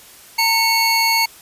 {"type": "tone cluster", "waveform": "square", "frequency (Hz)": [911, 2206, 4446], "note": ["A#5", "C#7", "C#8"], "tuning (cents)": [-40, -9, 4], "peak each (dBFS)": -19, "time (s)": [0.38, 1.26], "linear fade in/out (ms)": 10, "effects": ["white hiss -43 dBFS RMS until 1.41 s", "resampled to 32000 Hz"]}